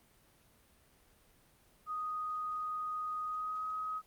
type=tone with pitch glide; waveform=sine; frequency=1244.5 to 1264.1 Hz; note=D#6 to D#6; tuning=0 to +27 cents; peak=-35 dBFS; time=1.86-4.02 s; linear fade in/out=50 ms; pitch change=+27 cents; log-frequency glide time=3.25-3.65 s; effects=pink hiss -66 dBFS RMS until 4.06 s + Opus 32 kbps